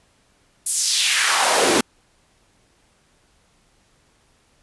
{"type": "noise with high-pass filter sweep", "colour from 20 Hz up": "pink", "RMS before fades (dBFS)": -18, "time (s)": [0.66, 1.81], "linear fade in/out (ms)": 5, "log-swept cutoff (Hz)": [10000, 260], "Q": 2, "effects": ["pink hiss -60 dBFS RMS until 4.62 s", "resampled to 24000 Hz"]}